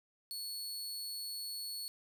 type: tone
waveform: sawtooth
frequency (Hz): 4400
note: C#8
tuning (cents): -14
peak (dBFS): -37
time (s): 0.31-1.88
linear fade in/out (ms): 0
effects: none